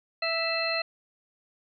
harmonic tone with a mistuned harmonic, 659.3 Hz, E5, in tune, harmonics 1 / 2 / 3 / 4 / 6, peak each -31 / -35 / -34 / -31 / -31 dBFS, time 0.22-0.82 s, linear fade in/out 5 ms, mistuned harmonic 6, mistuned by +88 cents, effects none

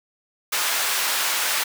pink high-pass noise, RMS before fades -23 dBFS, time 0.52-1.64 s, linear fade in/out 10 ms, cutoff 1100 Hz, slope 12 dB/octave, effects none

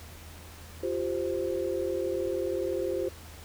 sine chord, F suspended second, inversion none, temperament equal with one note detuned, 349.2 / 389.3 / 523.3 Hz, F4 / G4 / C5, 0 / -12 / 0 cents, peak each -32 dBFS, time 0.83-3.09 s, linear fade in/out 5 ms, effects added 81 Hz sine -47 dBFS peak until 3.44 s + pink hiss -49 dBFS RMS until 3.44 s

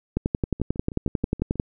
two click trains, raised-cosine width 3 ms, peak -23 / -9 dBFS, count 8 / 17, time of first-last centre 0.44-1.556 / 0.17-1.599 s, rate 6.27 / 11.2 Hz, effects none

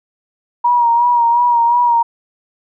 sine tone with vibrato, 951 Hz, A#5, 34 cents sharp, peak -9 dBFS, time 0.64-2.03 s, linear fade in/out 10 ms, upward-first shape sine, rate 2.8 Hz, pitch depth 38 cents each way, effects none

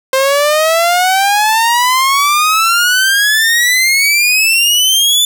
sawtooth exponential sweep, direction up, 523.3 to 3520 Hz, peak -5 dBFS, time 0.13-5.25 s, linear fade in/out 2 ms, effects none

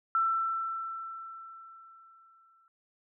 sine tone with exponential decay, 1337 Hz, E6, 24 cents sharp, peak -23 dBFS, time 0.15-2.68 s, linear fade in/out 1 ms, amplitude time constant 550 ms, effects none

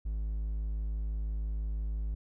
triangle tone, 53 Hz, G#1, 36 cents sharp, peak -29 dBFS, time 0.05-2.15 s, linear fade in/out 10 ms, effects none

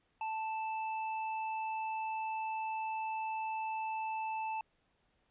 sine tone with tanh clipping, 880 Hz, A5, in tune, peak -37 dBFS, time 0.21-4.61 s, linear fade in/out 2 ms, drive 17 dB, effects pink hiss -75 dBFS RMS until 5.3 s + resampled to 8000 Hz

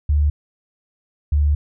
sine tone pair in turn, 73.6 / 73.33 Hz, D2 / D2, +4 / -2 cents, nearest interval unison, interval 6 cents, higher first, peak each -13 dBFS, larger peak neither, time 0.09-0.3 / 1.32-1.55 s, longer second, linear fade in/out 5 ms, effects none

